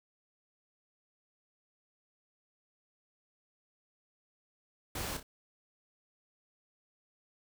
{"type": "noise with echo", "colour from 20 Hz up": "pink", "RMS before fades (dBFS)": -38, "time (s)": [4.95, 5.17], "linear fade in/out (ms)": 5, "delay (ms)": 30, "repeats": 2, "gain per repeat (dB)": -8, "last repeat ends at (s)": 5.23, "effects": []}